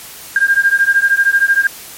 sine beating tone pair, 1599 / 1612 Hz, G6 / G6, +34 / +48 cents, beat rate 13 Hz, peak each -12 dBFS, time 0.36-1.67 s, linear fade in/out 2 ms, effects white hiss -33 dBFS RMS until 1.97 s + MP3 64 kbps

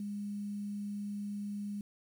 sine tone with quantisation, 204.3 Hz, G#3, 28 cents flat, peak -36 dBFS, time 0-1.81 s, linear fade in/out 2 ms, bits 10, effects none

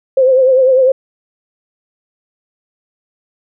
sine tone with vibrato, 520 Hz, C5, 11 cents flat, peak -6 dBFS, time 0.17-0.92 s, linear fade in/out 5 ms, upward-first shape triangle, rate 10 Hz, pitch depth 70 cents each way, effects none

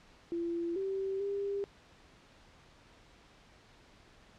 sine tone with pitch steps, 339.9 / 387.1 / 399.9 Hz, F4 / G4 / G4, -47 / -22 / +35 cents, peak -32 dBFS, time 0.32-1.64 s, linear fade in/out 0 ms, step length 440 ms, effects pink hiss -60 dBFS RMS until 4.38 s + low-pass 5000 Hz 12 dB/octave

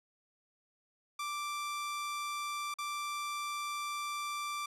sawtooth tone with dropouts, 1174.7 Hz, D6, in tune, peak -32 dBFS, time 1.19-4.66 s, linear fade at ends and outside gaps 5 ms, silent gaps 2.741-2.785 s, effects low-pass 12000 Hz 12 dB/octave

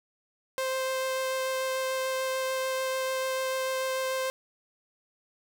sawtooth tone with vibrato, 523.3 Hz, C5, in tune, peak -24 dBFS, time 0.58-4.3 s, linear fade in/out 0 ms, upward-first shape triangle, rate 6.8 Hz, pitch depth 8 cents each way, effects none

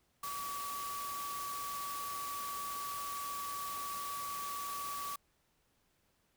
sine tone in noise, 1141 Hz, C#6, 50 cents sharp, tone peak -39 dBFS, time 0.23-5.16 s, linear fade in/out 5 ms, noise white, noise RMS -45 dBFS, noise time 0.23-5.16 s, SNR +3 dB, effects pink hiss -75 dBFS RMS until 6.36 s

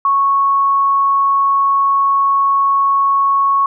sine tone, 1105 Hz, C#6, 6 cents flat, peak -10 dBFS, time 0.05-3.66 s, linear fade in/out 2 ms, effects none

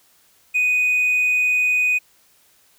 triangle tone, 2489 Hz, D#7, in tune, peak -13 dBFS, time 0.54-1.99 s, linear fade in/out 20 ms, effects tanh soft clip ceiling -10 dBFS + white hiss -57 dBFS RMS until 2.78 s

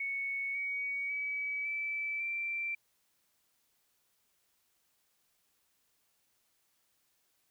sine tone with pitch steps, 2217 / 2249 / 2282 / 2315 / 2349 Hz, C#7 / C#7 / C#7 / D7 / D7, 0 / +24 / +50 / -25 / 0 cents, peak -33 dBFS, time 0-2.75 s, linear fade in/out 5 ms, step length 550 ms, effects white hiss -75 dBFS RMS until 7.5 s

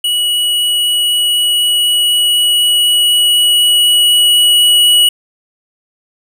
square tone with level ramp, 2926 Hz, F#7, 20 cents flat, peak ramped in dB -12 to -6 dBFS, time 0.04-5.09 s, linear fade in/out 5 ms, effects none

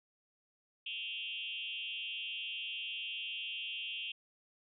sine tone with frequency modulation, 2960 Hz, F#7, in tune, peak -38 dBFS, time 0.86-4.12 s, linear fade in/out 5 ms, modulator 207 Hz, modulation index 1.8, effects none

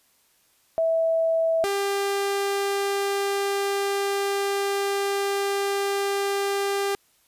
sine / sawtooth tone pair in turn, 654 / 398.2 Hz, E5 / G4, -14 / +27 cents, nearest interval major sixth, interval 859 cents, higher first, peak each -19 / -19 dBFS, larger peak neither, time 0.78-1.64 / 1.64-6.95 s, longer second, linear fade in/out 0 ms, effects white hiss -63 dBFS RMS until 7.27 s + resampled to 32000 Hz

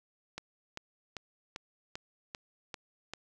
click train, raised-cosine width 0.2 ms, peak -22 dBFS, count 8, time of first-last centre 0.38-3.136 s, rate 2.54 Hz, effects none

